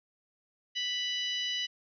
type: harmonic tone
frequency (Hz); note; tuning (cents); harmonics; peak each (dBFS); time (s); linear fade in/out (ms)
987.8; B5; 0; 2 / 3 / 4 / 5 / 6; -39 / -32 / -39 / -43 / -46; 0.75-1.67; 20
effects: none